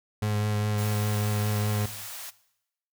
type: tone with vibrato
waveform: 35% pulse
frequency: 105.2 Hz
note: G#2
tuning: 23 cents sharp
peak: -23 dBFS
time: 0.22-1.86 s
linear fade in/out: 5 ms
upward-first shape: sine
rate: 4.9 Hz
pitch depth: 14 cents each way
type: high-pass noise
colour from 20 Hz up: white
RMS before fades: -39 dBFS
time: 0.77-2.31 s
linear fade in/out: 20 ms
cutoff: 560 Hz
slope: 48 dB/octave
effects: noise-tail reverb RT60 0.8 s tail -18 dB re dry